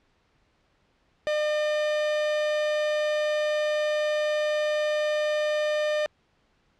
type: tone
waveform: 45% pulse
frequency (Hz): 604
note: D5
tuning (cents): +48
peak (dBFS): -23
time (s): 1.27-6.06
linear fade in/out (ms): 0
effects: pink hiss -67 dBFS RMS until 6.79 s + low-pass 4000 Hz 12 dB/octave